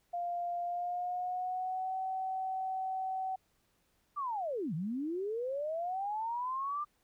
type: tone with pitch glide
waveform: sine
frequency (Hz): 698.5 to 757.3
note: F5 to F#5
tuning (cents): 0 to +40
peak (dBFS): -33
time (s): 0.13-3.36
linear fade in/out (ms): 10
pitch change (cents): +140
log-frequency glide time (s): 0.64-1.97
type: linear two-way sweep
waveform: sine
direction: down then up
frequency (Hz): 1203 to 146.83 to 1203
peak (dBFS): -33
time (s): 4.16-6.85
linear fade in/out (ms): 20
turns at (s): 4.74
effects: pink hiss -74 dBFS RMS until 7.03 s